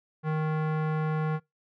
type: tone with low-pass filter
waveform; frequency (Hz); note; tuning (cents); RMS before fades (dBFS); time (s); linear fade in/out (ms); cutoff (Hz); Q
square; 155.7; D#3; +2; -28; 0.23-1.4; 50; 1500; 1.3
effects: noise-tail reverb RT60 0.2 s tail -24 dB re dry